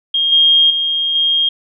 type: tone with level steps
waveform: sine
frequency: 3232 Hz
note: G#7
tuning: 48 cents flat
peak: -12 / -7 / -14 / -11 dBFS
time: 0.14-1.49 s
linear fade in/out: 5 ms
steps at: 0.32 / 0.7 / 1.15 s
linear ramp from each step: 5 ms
effects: none